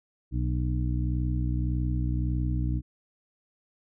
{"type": "harmonic tone with a mistuned harmonic", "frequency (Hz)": 61.74, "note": "B1", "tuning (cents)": 0, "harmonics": [1, 2, 3, 4, 5], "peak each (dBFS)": [-27, -29, -37, -39, -36], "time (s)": [0.31, 2.82], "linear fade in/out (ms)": 50, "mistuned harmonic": 5, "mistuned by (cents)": -19, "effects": []}